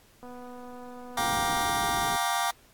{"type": "click train", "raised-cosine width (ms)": 1, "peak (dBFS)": -32, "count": 351, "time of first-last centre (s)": [0.23, 1.647], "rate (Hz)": 247}
{"type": "chord", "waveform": "sawtooth", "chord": "G minor seventh", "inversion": "third", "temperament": "just", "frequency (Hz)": [705.6, 784, 940.8, 1176], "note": ["F5", "G5", "Bb5", "D6"], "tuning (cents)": [18, 0, 16, 2], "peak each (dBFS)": -27, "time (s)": [1.17, 2.51], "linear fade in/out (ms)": 5}
{"type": "low-pass noise", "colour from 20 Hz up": "white", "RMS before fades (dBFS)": -38, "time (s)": [1.18, 2.17], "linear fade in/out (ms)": 10, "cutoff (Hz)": 440, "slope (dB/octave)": 96}
{"effects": ["pink hiss -59 dBFS RMS until 2.73 s", "AAC 64 kbps"]}